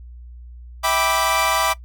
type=chord; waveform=sawtooth; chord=E minor seventh; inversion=none; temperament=equal with one note detuned; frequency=650.6 / 784 / 987.8 / 1174.7 Hz; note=E5 / G5 / B5 / D6; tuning=-23 / 0 / 0 / 0 cents; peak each=-20 / -21 / -19 / -17 dBFS; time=0.83-1.74 s; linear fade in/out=20 ms; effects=noise-tail reverb RT60 0.1 s tail -19 dB re dry + added 60 Hz sine -36 dBFS peak until 1.84 s